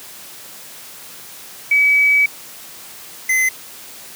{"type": "tone pair in turn", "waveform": ["sine", "square"], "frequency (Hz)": [2282, 2045], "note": ["C#7", "C7"], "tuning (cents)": [50, -40], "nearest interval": "major second", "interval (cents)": 190, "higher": "first", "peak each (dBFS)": [-10, -14], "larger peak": "first", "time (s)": [[1.71, 2.26], [3.29, 3.49]], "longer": "first", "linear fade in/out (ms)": 5, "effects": ["white hiss -37 dBFS RMS until 4.15 s", "high-pass 100 Hz 12 dB/octave"]}